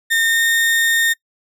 35% pulse tone with pitch glide, 1823 to 1833.6 Hz, A#6 to A#6, -39 to -29 cents, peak -12 dBFS, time 0.1-1.14 s, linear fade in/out 20 ms, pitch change +10 cents, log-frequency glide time 0.23-0.42 s, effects noise-tail reverb RT60 0.1 s tail -23 dB re dry

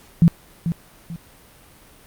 sine tone with echo, 167.8 Hz, E3, 31 cents sharp, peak -8 dBFS, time 0.22-0.28 s, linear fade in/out 0 ms, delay 440 ms, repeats 2, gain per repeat -10 dB, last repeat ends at 1.16 s, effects pink hiss -49 dBFS RMS until 2.06 s + Opus 48 kbps

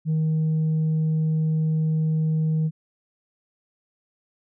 sine tone, 157.5 Hz, D#3, 21 cents sharp, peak -17 dBFS, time 0.05-2.71 s, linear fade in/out 50 ms, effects tanh soft clip ceiling -18 dBFS

